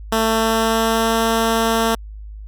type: tone with pitch glide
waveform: 10% pulse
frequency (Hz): 223 to 226.4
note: A3 to A3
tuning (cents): +23 to +50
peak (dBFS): -7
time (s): 0.12-1.95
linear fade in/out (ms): 5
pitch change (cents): +27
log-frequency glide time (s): 0.24-1.2
effects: added 52 Hz sine -31 dBFS peak until 2.47 s